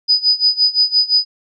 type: tone with tremolo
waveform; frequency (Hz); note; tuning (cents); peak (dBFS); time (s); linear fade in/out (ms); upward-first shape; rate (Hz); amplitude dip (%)
sine; 4978; D#8; 0; -8; 0.08-1.25; 20; sine; 5.8; 90
effects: none